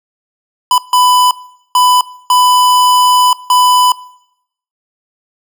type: tone bursts at uneven times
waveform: square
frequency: 997 Hz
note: B5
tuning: 16 cents sharp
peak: -7 dBFS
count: 5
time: 0.71-0.78 / 0.93-1.31 / 1.75-2.01 / 2.3-3.33 / 3.5-3.92 s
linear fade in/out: 2 ms
effects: noise-tail reverb RT60 0.8 s tail -21 dB re dry